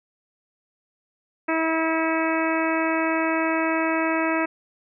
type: harmonic tone with a mistuned harmonic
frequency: 323.2 Hz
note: E4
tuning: 34 cents flat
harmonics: 1 / 2 / 3 / 4 / 5 / 6 / 7 / 8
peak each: -24 / -27 / -29 / -30 / -31 / -32 / -32 / -33 dBFS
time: 1.48-4.46 s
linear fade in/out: 10 ms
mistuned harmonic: 7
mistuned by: -16 cents
effects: none